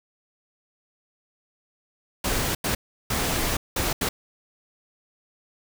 pink noise bursts at uneven times, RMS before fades -25 dBFS, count 5, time 2.24-2.55 / 2.64-2.75 / 3.1-3.57 / 3.76-3.93 / 4.01-4.09 s, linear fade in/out 5 ms, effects none

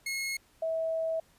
sawtooth / sine tone pair in turn, 2167 / 648.9 Hz, C#7 / E5, -40 / -27 cents, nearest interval octave + major sixth, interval 2087 cents, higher first, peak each -28 dBFS, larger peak neither, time 0.06-0.37 / 0.62-1.2 s, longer second, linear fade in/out 5 ms, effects pink hiss -64 dBFS RMS until 1.38 s + resampled to 32000 Hz

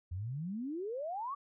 sine exponential sweep, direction up, 82.9 to 1174.7 Hz, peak -36 dBFS, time 0.11-1.35 s, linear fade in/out 10 ms, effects none

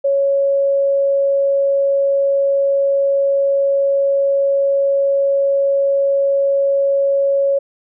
sine tone, 554.4 Hz, C#5, in tune, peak -12 dBFS, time 0.04-7.59 s, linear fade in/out 10 ms, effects none

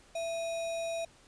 sine tone with sample-and-hold, 665 Hz, E5, 15 cents sharp, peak -32 dBFS, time 0.15-1.05 s, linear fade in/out 5 ms, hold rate 3150 Hz, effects pink hiss -60 dBFS RMS until 1.27 s + resampled to 22050 Hz

